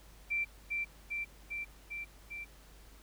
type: tone with echo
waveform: sine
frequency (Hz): 2349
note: D7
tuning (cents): 0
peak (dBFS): -30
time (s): 0.3-0.45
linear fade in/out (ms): 20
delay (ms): 400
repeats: 5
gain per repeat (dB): -2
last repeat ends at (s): 2.45
effects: added 50 Hz sine -55 dBFS peak until 3.02 s + pink hiss -60 dBFS RMS until 3.02 s